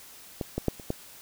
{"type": "clicks", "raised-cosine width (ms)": 2, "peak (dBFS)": [-16, -15, -10, -29, -14], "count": 5, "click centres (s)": [0.412, 0.58, 0.683, 0.798, 0.904], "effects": ["white hiss -49 dBFS RMS until 1.21 s"]}